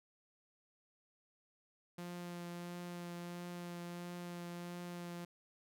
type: tone with vibrato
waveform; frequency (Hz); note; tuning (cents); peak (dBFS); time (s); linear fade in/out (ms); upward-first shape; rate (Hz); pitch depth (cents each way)
sawtooth; 174.61; F3; 0; -40; 1.98-5.25; 5; triangle; 1.5; 14
effects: none